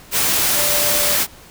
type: tone in noise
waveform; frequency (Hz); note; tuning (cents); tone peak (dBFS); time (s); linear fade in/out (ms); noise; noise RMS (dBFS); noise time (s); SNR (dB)
sine; 587.3; D5; 0; -25; 0.54-1.19; 50; white; -17; 0.11-1.27; -11
effects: pink hiss -43 dBFS RMS until 1.5 s